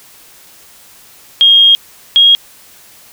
sine tone pair in turn, 3245 / 3271 Hz, G#7 / G#7, -41 / -27 cents, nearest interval unison, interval 14 cents, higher second, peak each -3 dBFS, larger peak neither, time 1.41-1.75 / 2.16-2.35 s, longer first, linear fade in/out 0 ms, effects white hiss -41 dBFS RMS until 3.12 s

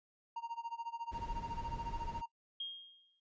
triangle tone with tremolo, 929 Hz, A#5, 6 cents flat, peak -35 dBFS, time 0.36-2.26 s, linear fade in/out 5 ms, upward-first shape sine, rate 14 Hz, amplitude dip 95%
brown noise, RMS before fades -44 dBFS, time 1.11-2.22 s, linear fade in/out 20 ms
sine tone with exponential decay, 3238 Hz, G#7, 45 cents flat, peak -36 dBFS, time 2.6-3.2 s, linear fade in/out 5 ms, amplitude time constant 130 ms
effects noise-tail reverb RT60 0.1 s tail -20 dB re dry + resampled to 16000 Hz

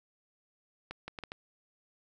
clicks, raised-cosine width 0.3 ms, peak -24 dBFS, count 5, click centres 0.91 / 1.08 / 1.188 / 1.237 / 1.319 s, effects none

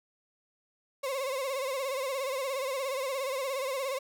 35% pulse tone with vibrato, 535 Hz, C5, 38 cents sharp, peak -29 dBFS, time 1.03-3.99 s, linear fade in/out 10 ms, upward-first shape sine, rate 17 Hz, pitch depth 87 cents each way, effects none

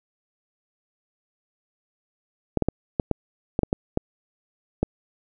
clicks, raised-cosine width 2 ms, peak -7 dBFS, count 10, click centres 2.573 / 2.623 / 2.686 / 2.998 / 3.113 / 3.591 / 3.633 / 3.729 / 3.974 / 4.83 s, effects none

